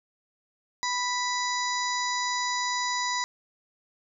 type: harmonic tone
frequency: 987.8 Hz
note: B5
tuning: in tune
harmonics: 1 / 2 / 4 / 5 / 6 / 7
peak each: -29 / -32 / -35 / -36 / -37 / -37 dBFS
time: 0.83-3.24 s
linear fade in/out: 0 ms
effects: none